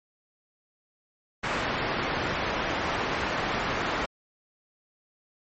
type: low-pass noise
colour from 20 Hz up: white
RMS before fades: -29 dBFS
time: 1.43-4.06 s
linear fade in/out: 10 ms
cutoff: 1700 Hz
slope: 12 dB/octave
effects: MP3 32 kbps